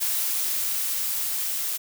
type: noise with level ramp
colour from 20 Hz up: blue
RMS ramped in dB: -25 to -28 dBFS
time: 0-1.78 s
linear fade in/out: 20 ms
effects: none